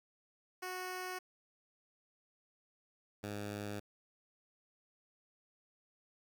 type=tone pair in turn; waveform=10% pulse; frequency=367.6 / 103.15 Hz; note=F#4 / G#2; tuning=-11 / -11 cents; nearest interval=octave + minor seventh; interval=2200 cents; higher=first; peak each=-32 / -32 dBFS; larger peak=neither; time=0.62-1.19 / 3.23-3.8 s; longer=neither; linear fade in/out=10 ms; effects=11-bit